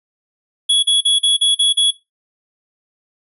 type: tone bursts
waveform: square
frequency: 3364 Hz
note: G#7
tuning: 22 cents sharp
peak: -11 dBFS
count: 7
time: 0.69-1.91 s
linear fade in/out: 10 ms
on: 140 ms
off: 40 ms
effects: noise-tail reverb RT60 0.2 s tail -18 dB re dry + resampled to 32000 Hz